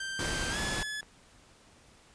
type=tone with pitch glide; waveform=sawtooth; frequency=1568 to 1709.9 Hz; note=G6 to A6; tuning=0 to -50 cents; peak=-31 dBFS; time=0-1.01 s; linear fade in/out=5 ms; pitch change=+150 cents; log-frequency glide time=0.5-0.58 s
type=noise; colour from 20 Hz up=pink; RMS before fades=-34 dBFS; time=0.19-0.83 s; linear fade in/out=2 ms
type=click; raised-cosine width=0.5 ms; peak=-33 dBFS; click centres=1.03 s
effects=pink hiss -59 dBFS RMS until 2.14 s + resampled to 22050 Hz